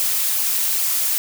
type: noise with flanger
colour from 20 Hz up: blue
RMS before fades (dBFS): -20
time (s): 0-1.18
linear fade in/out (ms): 0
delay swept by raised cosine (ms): 0.52 to 6.32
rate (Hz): 2.5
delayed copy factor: -0.55
effects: none